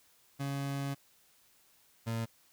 30% pulse tone pair in turn, 139.2 / 114.15 Hz, C#3 / A#2, +8 / -36 cents, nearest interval minor third, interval 344 cents, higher first, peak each -31 / -30 dBFS, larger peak second, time 0.39-0.95 / 2.06-2.26 s, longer first, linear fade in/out 20 ms, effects white hiss -66 dBFS RMS until 2.52 s

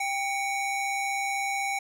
square tone pair together, 791.3 / 2238 Hz, G5 / C#7, +16 / +16 cents, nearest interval octave + tritone, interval 1800 cents, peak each -30 / -31 dBFS, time 0-1.79 s, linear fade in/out 5 ms, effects low-pass 12000 Hz 12 dB/octave

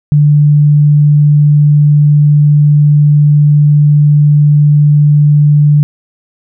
sine tone, 147.6 Hz, D3, 9 cents sharp, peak -3 dBFS, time 0.12-5.83 s, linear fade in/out 0 ms, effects none

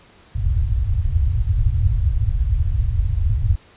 white low-pass noise, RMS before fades -18 dBFS, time 0.35-3.56 s, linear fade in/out 10 ms, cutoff 110 Hz, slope 48 dB/octave, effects pink hiss -50 dBFS RMS until 3.76 s + resampled to 8000 Hz

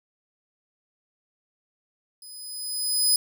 15% pulse tone with level ramp, 5010 Hz, D#8, 11 cents sharp, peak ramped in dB -37 to -11 dBFS, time 2.22-3.16 s, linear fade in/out 2 ms, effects none

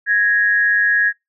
sine tone pair together, 1659.7 / 1863 Hz, G#6 / A#6, -2 / -2 cents, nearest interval major second, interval 200 cents, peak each -13 / -19 dBFS, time 0.06-1.13 s, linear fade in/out 50 ms, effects noise-tail reverb RT60 0.2 s tail -26 dB re dry

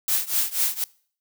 blue noise with tremolo, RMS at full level -20 dBFS, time 0.08-0.84 s, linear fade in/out 2 ms, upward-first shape triangle, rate 4.1 Hz, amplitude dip 95%, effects noise-tail reverb RT60 0.5 s tail -23 dB re dry

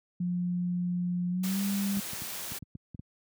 sine tone with pitch glide, 177.4 to 199.12 Hz, F3 to G3, +27 to +27 cents, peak -27 dBFS, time 0.2-2 s, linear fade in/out 5 ms, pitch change +200 cents, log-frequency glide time 1.3-1.62 s
white noise, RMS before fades -38 dBFS, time 1.43-2.59 s, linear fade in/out 10 ms
clicks, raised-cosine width 5 ms, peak -27 dBFS, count 8, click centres 1.971 / 2.133 / 2.22 / 2.519 / 2.626 / 2.753 / 2.947 / 2.994 s
effects high-pass 100 Hz 12 dB/octave

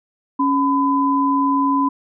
sine tone pair together, 277.2 / 1006.3 Hz, C#4 / B5, 0 / +32 cents, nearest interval octave + minor seventh, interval 2232 cents, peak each -17 dBFS, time 0.39-1.89 s, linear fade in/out 10 ms, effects none

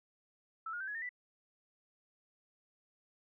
sine tone with pitch steps, 1319 / 1430.1 / 1550.5 / 1681.1 / 1822.7 / 1976.3 Hz, E6 / F6 / G6 / G#6 / A#6 / B6, +1 / +41 / -19 / +21 / -39 / +1 cents, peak -38 dBFS, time 0.66-1.092 s, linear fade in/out 5 ms, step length 72 ms, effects none

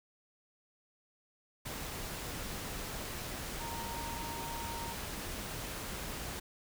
sine tone in noise, 927 Hz, A#5, 10 cents flat, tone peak -42 dBFS, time 3.6-4.93 s, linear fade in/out 10 ms, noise pink, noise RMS -41 dBFS, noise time 1.65-6.4 s, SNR -4 dB, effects none

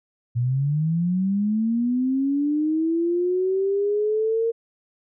sine linear sweep, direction up, 116.54 to 462.3 Hz, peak -19 dBFS, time 0.35-4.52 s, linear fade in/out 20 ms, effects none

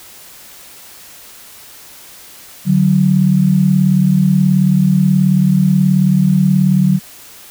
sine tone pair together, 148.4 / 186.97 Hz, D3 / F#3, +18 / +18 cents, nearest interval major third, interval 400 cents, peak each -13 / -10 dBFS, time 2.65-7 s, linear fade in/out 50 ms, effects white hiss -38 dBFS RMS until 7.5 s

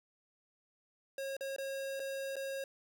square tone with dropouts, 543 Hz, C#5, 36 cents flat, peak -38 dBFS, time 1.18-2.64 s, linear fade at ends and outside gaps 2 ms, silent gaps 1.367-1.408 / 1.563-1.583 / 1.996-2 / 2.357-2.365 s, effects none

